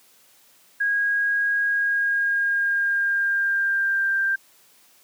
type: tone with pitch glide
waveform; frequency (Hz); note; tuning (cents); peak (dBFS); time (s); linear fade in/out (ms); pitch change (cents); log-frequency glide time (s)
sine; 1640 to 1581.4; G#6 to G6; -22 to +15; -19; 0.8-4.36; 10; -63; 1.65-4.17
effects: white hiss -56 dBFS RMS until 5.03 s + high-pass 150 Hz 12 dB/octave